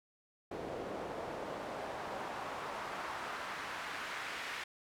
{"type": "noise with band-pass filter sweep", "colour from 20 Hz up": "pink", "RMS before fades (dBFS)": -42, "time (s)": [0.51, 4.64], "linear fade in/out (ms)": 5, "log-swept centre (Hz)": [460, 1900], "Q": 1.2, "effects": []}